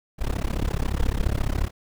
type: noise with amplitude modulation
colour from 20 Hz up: brown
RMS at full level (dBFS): -20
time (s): 0.18-1.71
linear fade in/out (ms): 50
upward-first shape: sine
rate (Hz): 34.3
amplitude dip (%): 100
effects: none